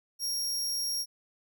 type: tone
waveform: sawtooth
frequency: 5588 Hz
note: F8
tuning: in tune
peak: -27 dBFS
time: 0.19-1.06 s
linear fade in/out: 50 ms
effects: none